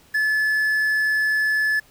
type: tone with quantisation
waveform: triangle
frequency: 1726 Hz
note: A6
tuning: 34 cents flat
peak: -16 dBFS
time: 0.14-1.8 s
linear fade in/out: 10 ms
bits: 7
effects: pink hiss -54 dBFS RMS until 1.9 s